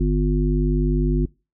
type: harmonic tone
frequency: 50 Hz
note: G1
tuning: 35 cents sharp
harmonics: 1 / 3 / 5 / 7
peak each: -18 / -23 / -25 / -26 dBFS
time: 0-1.26 s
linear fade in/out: 10 ms
effects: noise-tail reverb RT60 0.3 s tail -24 dB re dry